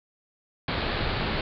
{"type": "low-pass noise", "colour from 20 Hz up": "pink", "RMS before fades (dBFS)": -28, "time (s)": [0.68, 1.41], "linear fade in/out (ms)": 2, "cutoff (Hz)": 4600, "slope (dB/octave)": 96, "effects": []}